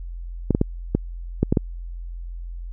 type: clicks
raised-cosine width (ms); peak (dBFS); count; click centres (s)
3; -4; 7; 0.507 / 0.549 / 0.614 / 0.95 / 1.43 / 1.525 / 1.572
effects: added 43 Hz sine -30 dBFS peak until 2.72 s